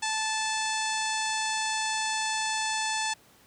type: harmonic tone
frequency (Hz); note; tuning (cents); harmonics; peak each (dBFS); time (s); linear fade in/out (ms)
875; A5; -10; 1 / 2 / 3 / 4 / 5 / 6 / 7 / 8 / 9 / 10; -31 / -34 / -36 / -37 / -38 / -39 / -39 / -40 / -41 / -41; 0.02-3.14; 10
effects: pink hiss -58 dBFS RMS until 3.46 s + high-pass 80 Hz 12 dB/octave